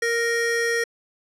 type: tone pair together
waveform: square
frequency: 466.2 / 1864.8 Hz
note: A#4 / A#6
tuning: 0 / 0 cents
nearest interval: 2 octaves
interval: 2400 cents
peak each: -24 dBFS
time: 0.02-0.84 s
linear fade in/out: 5 ms
effects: low-pass 9000 Hz 12 dB/octave